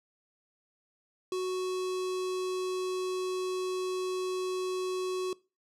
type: tone with notch filter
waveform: square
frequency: 370 Hz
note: F#4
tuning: in tune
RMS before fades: -32 dBFS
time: 1.32-5.33 s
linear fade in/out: 2 ms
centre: 1800 Hz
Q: 1.6
effects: noise-tail reverb RT60 0.3 s tail -22 dB re dry + low-pass 9000 Hz 12 dB/octave